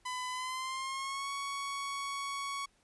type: tone with pitch glide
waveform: sawtooth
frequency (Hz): 1005 to 1115.1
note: B5 to C#6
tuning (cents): +30 to +10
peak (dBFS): -32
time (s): 0.05-2.66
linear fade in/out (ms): 10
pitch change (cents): +180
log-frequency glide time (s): 0.3-1.31
effects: pink hiss -70 dBFS RMS until 2.83 s + resampled to 24000 Hz